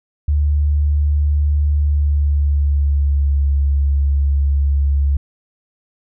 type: tone with pitch glide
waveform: sine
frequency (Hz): 73.42 to 70.19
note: D2 to C#2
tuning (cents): 0 to +22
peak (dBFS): -12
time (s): 0.28-5.17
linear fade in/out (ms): 5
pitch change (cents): -78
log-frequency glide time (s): 1.75-3.43
effects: none